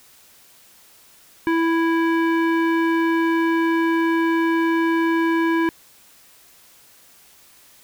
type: tone with low-pass filter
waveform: square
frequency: 330.1 Hz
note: E4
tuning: 2 cents sharp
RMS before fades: -19 dBFS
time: 1.47-5.69 s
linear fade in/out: 0 ms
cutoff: 1900 Hz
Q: 1.7
effects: white hiss -51 dBFS RMS until 7.83 s